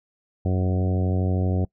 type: harmonic tone with a mistuned harmonic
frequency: 92.5 Hz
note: F#2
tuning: in tune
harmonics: 1 / 2 / 3 / 4 / 5 / 6 / 7 / 8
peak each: -21 / -27 / -31 / -33 / -35 / -37 / -38 / -39 dBFS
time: 0.45-1.65 s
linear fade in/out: 5 ms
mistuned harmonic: 1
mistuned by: -21 cents
effects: noise-tail reverb RT60 0.1 s tail -24 dB re dry